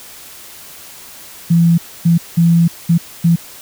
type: tone bursts at uneven times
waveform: sine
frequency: 168.5 Hz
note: E3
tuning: 38 cents sharp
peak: -7 dBFS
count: 5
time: 1.5-1.78 / 2.05-2.18 / 2.37-2.68 / 2.89-2.98 / 3.24-3.36 s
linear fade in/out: 10 ms
effects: white hiss -36 dBFS RMS until 3.61 s